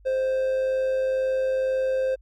triangle tone with amplitude modulation, 523.3 Hz, C5, in tune, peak -18 dBFS, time 0.05-2.16 s, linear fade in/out 20 ms, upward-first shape sine, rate 102 Hz, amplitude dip 30%, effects added 50 Hz sine -50 dBFS peak until 2.21 s

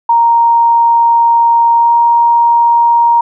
sine tone with pitch glide, 932.3 to 938.2 Hz, A#5 to A#5, 0 to +11 cents, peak -5 dBFS, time 0.09-3.21 s, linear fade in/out 5 ms, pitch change +11 cents, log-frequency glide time 1.76-1.93 s, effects none

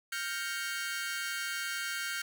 sawtooth chord, G half-diminished seventh, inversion third, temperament equal, 1396.9 / 1568 / 1864.7 / 2217 Hz, F6 / G6 / Bb6 / Db7, 0 / 0 / 0 / 0 cents, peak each -35 / -34 / -40 / -38 dBFS, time 0.12-2.22 s, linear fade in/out 5 ms, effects 11-bit

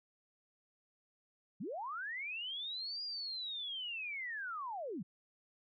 sine linear two-way sweep, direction up then down, 145.6 to 4884 to 145.6 Hz, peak -39 dBFS, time 1.6-5.03 s, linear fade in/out 10 ms, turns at 3.03 s, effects none

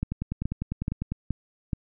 two click trains, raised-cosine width 5 ms, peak -14 / -16 dBFS, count 5 / 11, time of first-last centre 0.03-1.732 / 0.12-1.12 s, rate 2.35 / 10 Hz, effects none

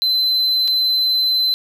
triangle tone with dropouts, 4056 Hz, B7, 45 cents sharp, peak -13 dBFS, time 0.02-1.54 s, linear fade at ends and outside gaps 0 ms, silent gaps 0.676-0.68 s, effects none

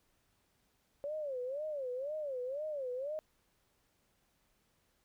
sine tone with vibrato, 554.4 Hz, C#5, in tune, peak -36 dBFS, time 1.04-3.19 s, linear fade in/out 0 ms, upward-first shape sine, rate 2 Hz, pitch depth 200 cents each way, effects pink hiss -75 dBFS RMS until 5.04 s

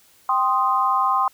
sine chord, C minor, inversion second, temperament equal, 784 / 1046.5 / 1244.5 Hz, G5 / C6 / Eb6, 0 / 0 / 0 cents, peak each -23 / -19 / -22 dBFS, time 0.29-1.28 s, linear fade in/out 2 ms, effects white hiss -55 dBFS RMS until 1.33 s

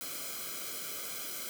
white noise with comb filter, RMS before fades -40 dBFS, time 0.01-1.49 s, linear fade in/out 0 ms, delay 1.1 ms, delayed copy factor -0.9, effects none

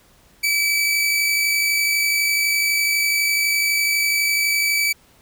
sawtooth tone pair together, 2297 / 2349 Hz, D7 / D7, -39 / 0 cents, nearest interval unison, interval 39 cents, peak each -14 / -25 dBFS, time 0.43-4.93 s, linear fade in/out 10 ms, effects pink hiss -54 dBFS RMS until 5.21 s

